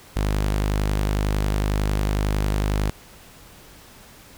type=tone; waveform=sawtooth; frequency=51 Hz; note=G#1; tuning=31 cents flat; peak=-16 dBFS; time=0.16-2.9 s; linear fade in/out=5 ms; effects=pink hiss -47 dBFS RMS until 4.37 s